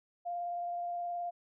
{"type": "tone with vibrato", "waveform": "sine", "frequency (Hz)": 698.5, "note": "F5", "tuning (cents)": 0, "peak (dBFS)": -34, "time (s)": [0.25, 1.31], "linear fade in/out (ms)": 20, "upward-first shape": "sine", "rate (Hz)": 19, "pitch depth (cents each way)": 13, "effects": []}